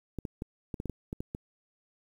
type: clicks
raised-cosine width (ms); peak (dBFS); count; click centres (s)
3; -22; 10; 0.187 / 0.252 / 0.421 / 0.742 / 0.801 / 0.857 / 0.897 / 1.129 / 1.205 / 1.349
effects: 9-bit